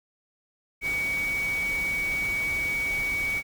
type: tone in noise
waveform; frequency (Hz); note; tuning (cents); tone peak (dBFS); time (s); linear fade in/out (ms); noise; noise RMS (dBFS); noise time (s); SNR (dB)
sine; 2254; C#7; +28; -25; 0.81-3.43; 50; pink; -38; 0.81-3.43; +10
effects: none